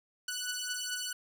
10% pulse beating tone pair, 1480 / 1484.6 Hz, F#6 / F#6, 0 / +5 cents, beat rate 4.6 Hz, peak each -29 dBFS, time 0.28-1.13 s, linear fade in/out 5 ms, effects none

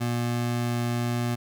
25% pulse tone, 119.9 Hz, A#2, 49 cents sharp, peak -21 dBFS, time 0-1.36 s, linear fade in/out 20 ms, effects none

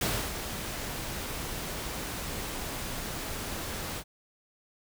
pink noise with ADSR envelope, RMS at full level -28 dBFS, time 0.01-4.04 s, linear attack 4 ms, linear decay 300 ms, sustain -8 dB, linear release 59 ms, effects none

